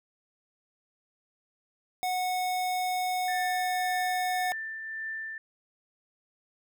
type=tone; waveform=square; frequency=734 Hz; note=F#5; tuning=14 cents flat; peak=-28 dBFS; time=2.03-4.52 s; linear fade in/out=0 ms
type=tone with tremolo; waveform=sine; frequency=1777 Hz; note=A6; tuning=17 cents sharp; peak=-32 dBFS; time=3.28-5.38 s; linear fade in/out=2 ms; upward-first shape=triangle; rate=1.8 Hz; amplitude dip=40%
effects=none